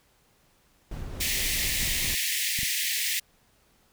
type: noise with tremolo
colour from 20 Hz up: brown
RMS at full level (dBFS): -34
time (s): 0.91-2.15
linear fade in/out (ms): 5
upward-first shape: sine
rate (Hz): 4.5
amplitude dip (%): 25
type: high-pass noise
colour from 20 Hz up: pink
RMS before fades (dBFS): -28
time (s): 1.2-3.2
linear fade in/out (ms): 10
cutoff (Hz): 1800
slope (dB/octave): 96
type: clicks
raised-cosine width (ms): 5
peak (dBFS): -25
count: 4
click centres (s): 1.83 / 2.045 / 2.59 / 2.632
effects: pink hiss -64 dBFS RMS until 3.92 s